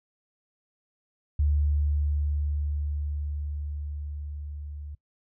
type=tone with level ramp; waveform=sine; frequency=73.42 Hz; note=D2; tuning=in tune; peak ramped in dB=-20 to -36 dBFS; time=1.39-4.95 s; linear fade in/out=5 ms; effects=noise-tail reverb RT60 0.1 s tail -22 dB re dry